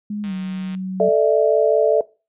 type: tone with pitch glide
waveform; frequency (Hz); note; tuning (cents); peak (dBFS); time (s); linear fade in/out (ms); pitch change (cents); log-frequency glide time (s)
sine; 208.2 to 187.64; G#3 to F#3; +5 to +25; -23; 0.1-1.09; 5; -180; 0.24-0.33
type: click train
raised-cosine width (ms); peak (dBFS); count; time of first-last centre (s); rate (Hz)
0.2; -23; 80; 0.24-0.75; 155
type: chord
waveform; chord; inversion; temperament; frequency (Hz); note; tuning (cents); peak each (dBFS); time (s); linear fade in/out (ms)
sine; A suspended fourth; none; equal with one note detuned; 440 / 594.2 / 659.3; A4 / D5 / E5; 0 / +20 / 0; -16 / -17 / -17; 1-2.01; 2
effects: noise-tail reverb RT60 0.3 s tail -20 dB re dry + resampled to 8000 Hz